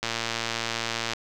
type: click train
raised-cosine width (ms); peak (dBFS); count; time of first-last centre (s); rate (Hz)
0.2; -10; 128; 0.03-1.134; 115
effects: none